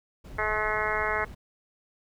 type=noise; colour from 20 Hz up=brown; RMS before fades=-41 dBFS; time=0.24-1.35 s; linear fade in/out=10 ms
type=harmonic tone; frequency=214.1 Hz; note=A3; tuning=47 cents flat; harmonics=2 / 3 / 4 / 5 / 6 / 7 / 8 / 9 / 10; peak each=-34 / -34 / -34 / -34 / -34 / -34 / -34 / -34 / -34 dBFS; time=0.38-1.25 s; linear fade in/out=10 ms
effects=none